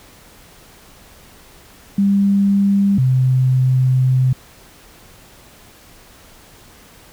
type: tone pair in turn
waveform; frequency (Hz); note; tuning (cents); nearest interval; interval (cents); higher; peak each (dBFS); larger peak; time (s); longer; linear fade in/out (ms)
sine; 198.9 / 129.1; G3 / C3; +25 / -23; perfect fifth; 748; first; -11; neither; 1.98-2.98 / 2.98-4.33; second; 5
effects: pink hiss -45 dBFS RMS until 7.12 s